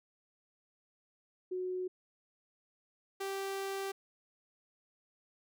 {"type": "tone pair in turn", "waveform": ["sine", "sawtooth"], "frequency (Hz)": [367.3, 390.5], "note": ["F#4", "G4"], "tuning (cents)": [-13, -7], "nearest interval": "minor second", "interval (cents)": 106, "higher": "second", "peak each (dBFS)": [-34, -32], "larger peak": "second", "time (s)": [[1.51, 1.88], [3.2, 3.92]], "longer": "second", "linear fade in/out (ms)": 10, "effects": []}